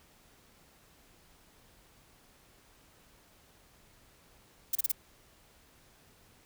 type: noise bursts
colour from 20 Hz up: violet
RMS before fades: -28 dBFS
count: 4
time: 4.73-4.918 s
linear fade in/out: 5 ms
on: 23 ms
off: 32 ms
effects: pink hiss -62 dBFS RMS until 6.45 s